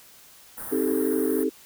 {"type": "band-stop noise", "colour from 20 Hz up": "white", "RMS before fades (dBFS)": -36, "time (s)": [0.57, 1.44], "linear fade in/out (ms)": 10, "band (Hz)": [1900, 8700], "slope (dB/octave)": 96}
{"type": "chord", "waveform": "sine", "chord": "A half-diminished seventh", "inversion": "first", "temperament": "just", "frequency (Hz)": [264, 316.8, 396, 440], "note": ["C4", "Eb4", "G4", "A4"], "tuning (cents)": [16, 31, 18, 0], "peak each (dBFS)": -27, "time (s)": [0.71, 1.5], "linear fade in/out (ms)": 20}
{"effects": ["white hiss -51 dBFS RMS until 1.65 s"]}